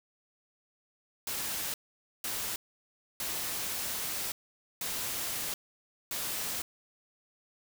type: noise bursts at uneven times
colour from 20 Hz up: white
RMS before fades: -35 dBFS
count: 5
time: 1.27-1.74 / 2.24-2.56 / 3.2-4.32 / 4.81-5.54 / 6.11-6.62 s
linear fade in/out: 2 ms
effects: none